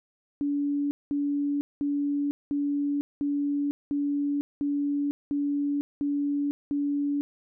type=tone bursts; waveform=sine; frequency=286.6 Hz; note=D4; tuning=42 cents flat; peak=-24 dBFS; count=10; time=0.41-7.21 s; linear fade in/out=0 ms; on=500 ms; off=200 ms; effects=none